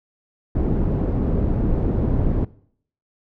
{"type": "low-pass noise", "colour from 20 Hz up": "pink", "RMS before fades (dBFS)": -20, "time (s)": [0.55, 2.45], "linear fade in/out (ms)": 5, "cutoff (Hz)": 360, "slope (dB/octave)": 12, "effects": ["noise-tail reverb RT60 0.6 s tail -20 dB re dry"]}